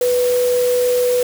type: tone in noise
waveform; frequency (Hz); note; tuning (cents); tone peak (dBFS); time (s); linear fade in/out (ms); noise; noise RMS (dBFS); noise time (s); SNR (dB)
sine; 493.9; B4; 0; -13; 0.01-1.23; 2; white; -28; 0.01-1.23; +12
effects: none